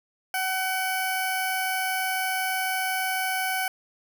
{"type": "tone with notch filter", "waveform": "10% pulse", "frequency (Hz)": 754, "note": "F#5", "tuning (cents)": 32, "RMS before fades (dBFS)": -27, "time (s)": [0.34, 3.68], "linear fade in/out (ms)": 2, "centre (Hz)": 3800, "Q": 1, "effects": []}